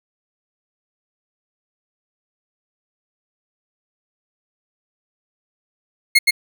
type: tone with echo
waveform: 30% pulse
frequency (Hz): 2154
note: C7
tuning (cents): +50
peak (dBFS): -6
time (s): 6.15-6.19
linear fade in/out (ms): 10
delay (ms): 120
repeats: 1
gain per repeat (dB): -2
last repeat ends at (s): 6.31
effects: none